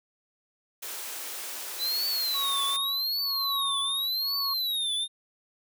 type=high-pass noise; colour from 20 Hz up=white; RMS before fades=-37 dBFS; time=0.82-2.77 s; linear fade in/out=10 ms; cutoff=320 Hz; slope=24 dB/octave
type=tone with vibrato; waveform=square; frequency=3951 Hz; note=B7; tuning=in tune; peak=-27 dBFS; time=1.78-5.08 s; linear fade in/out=50 ms; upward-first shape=triangle; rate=0.87 Hz; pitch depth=240 cents each way
type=tone with tremolo; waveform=sine; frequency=1108.7 Hz; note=C#6; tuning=in tune; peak=-30 dBFS; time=2.34-4.54 s; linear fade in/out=10 ms; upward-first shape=sine; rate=0.97 Hz; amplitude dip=100%
effects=none